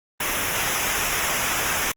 pink noise with comb filter, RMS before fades -24 dBFS, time 0.2-1.92 s, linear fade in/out 5 ms, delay 0.23 ms, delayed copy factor -0.75, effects Opus 24 kbps

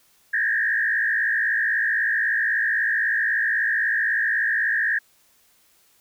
sine tone with frequency modulation, 1740 Hz, A6, 20 cents flat, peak -19 dBFS, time 0.33-4.99 s, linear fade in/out 10 ms, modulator 56.2 Hz, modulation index 2.3, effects white hiss -60 dBFS RMS until 6 s

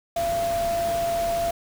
sine tone in noise, 680 Hz, F5, 46 cents flat, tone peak -22 dBFS, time 0.16-1.51 s, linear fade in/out 5 ms, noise pink, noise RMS -34 dBFS, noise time 0.16-1.51 s, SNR +9 dB, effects none

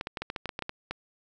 clicks, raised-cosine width 0.3 ms, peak -17 dBFS, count 12, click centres 0.011 / 0.071 / 0.172 / 0.22 / 0.301 / 0.362 / 0.457 / 0.492 / 0.591 / 0.623 / 0.694 / 0.91 s, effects none

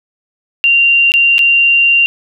sine tone with dropouts, 2772 Hz, F7, 14 cents flat, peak -6 dBFS, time 0.64-2.06 s, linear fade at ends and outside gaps 0 ms, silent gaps 1.119-1.139 / 1.382-1.391 s, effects none

